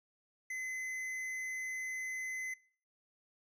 sine tone with tanh clipping, 2039 Hz, C7, 45 cents flat, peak -39 dBFS, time 0.5-2.54 s, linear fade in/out 5 ms, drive 11 dB, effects noise-tail reverb RT60 0.5 s tail -23 dB re dry

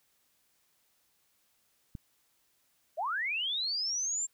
click, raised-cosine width 5 ms, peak -28 dBFS, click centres 1.952 s
sine linear sweep, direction up, 564 to 7459 Hz, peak -30 dBFS, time 2.97-4.27 s, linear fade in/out 20 ms
effects white hiss -72 dBFS RMS until 4.33 s

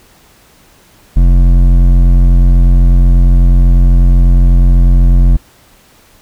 triangle tone with hard clipping, 44.09 Hz, F1, 17 cents sharp, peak -5 dBFS, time 1.16-5.37 s, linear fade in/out 10 ms, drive 14 dB, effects pink hiss -45 dBFS RMS until 6.21 s

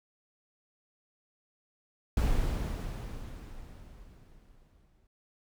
brown noise with exponential decay, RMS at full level -26 dBFS, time 2.17-5.07 s, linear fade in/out 2 ms, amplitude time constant 630 ms, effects none

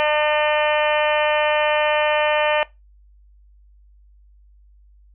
harmonic tone, 301.3 Hz, D4, 44 cents sharp, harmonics 2 / 3 / 4 / 5 / 6 / 7 / 8 / 9 / 10, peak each -19 / -22 / -28 / -33 / -26 / -33 / -26 / -31 / -28 dBFS, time 0-2.63 s, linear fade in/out 0 ms, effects noise-tail reverb RT60 0.2 s tail -20 dB re dry + added 50 Hz sine -48 dBFS peak until 5.14 s

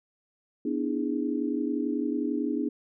sine chord, E dominant seventh, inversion second, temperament equal with one note detuned, 246.9 / 293.7 / 324.9 / 415.3 Hz, B3 / D4 / E4 / G#4, 0 / 0 / -25 / 0 cents, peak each -31 / -29 / -33 / -35 dBFS, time 0.65-2.69 s, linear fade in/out 5 ms, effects none

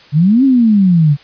sine exponential two-way sweep, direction up then down, 139.3 to 277.2 to 139.3 Hz, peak -6 dBFS, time 0.12-1.17 s, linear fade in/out 50 ms, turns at 0.44 s, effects white hiss -42 dBFS RMS until 1.23 s + resampled to 11025 Hz

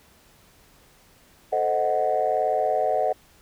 sine chord, A diminished seventh, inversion none, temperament equal with one note detuned, 442 / 523.3 / 622.3 / 740 Hz, A4 / C5 / Eb5 / Gb5, +8 / 0 / 0 / 0 cents, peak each -28 / -27 / -24 / -23 dBFS, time 1.52-3.13 s, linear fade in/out 10 ms, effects tanh soft clip ceiling -12 dBFS + pink hiss -56 dBFS RMS until 3.41 s

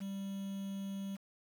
triangle tone with quantisation, 196 Hz, G3, in tune, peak -36 dBFS, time 0-1.17 s, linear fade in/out 20 ms, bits 9, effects none

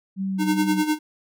sine tone with vibrato, 191.1 Hz, G3, 44 cents flat, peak -23 dBFS, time 0.16-0.84 s, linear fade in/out 50 ms, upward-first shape sine, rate 2.7 Hz, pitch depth 19 cents each way
square tone with tremolo, 305.8 Hz, D#4, 30 cents flat, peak -18 dBFS, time 0.38-0.99 s, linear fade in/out 50 ms, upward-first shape sine, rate 9.9 Hz, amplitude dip 70%
effects none

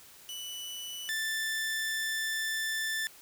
sawtooth tone pair in turn, 2971 / 1766.6 Hz, F#7 / A6, +6 / +6 cents, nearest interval major sixth, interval 900 cents, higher first, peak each -35 / -27 dBFS, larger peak second, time 0.29-1.09 / 1.09-3.07 s, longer second, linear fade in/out 0 ms, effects white hiss -54 dBFS RMS until 3.21 s

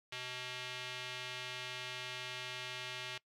square tone with band-pass filter, 126 Hz, B2, 35 cents sharp, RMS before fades -44 dBFS, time 0.12-3.18 s, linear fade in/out 5 ms, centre 3000 Hz, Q 1.6, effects noise-tail reverb RT60 0.1 s tail -21 dB re dry

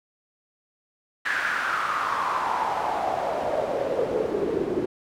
pink noise with band-pass filter sweep, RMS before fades -26 dBFS, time 1.25-4.86 s, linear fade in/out 10 ms, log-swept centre 1700 to 340 Hz, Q 4.9, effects none

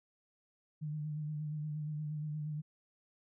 sine tone with vibrato, 151.4 Hz, D#3, 47 cents flat, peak -36 dBFS, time 0.81-2.62 s, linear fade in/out 20 ms, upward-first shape sine, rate 8.5 Hz, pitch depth 33 cents each way, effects none

